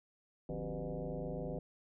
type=tone with frequency modulation; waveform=sine; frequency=174.61 Hz; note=F3; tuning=in tune; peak=-37 dBFS; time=0.49-1.59 s; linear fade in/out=2 ms; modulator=108 Hz; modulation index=4.2; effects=none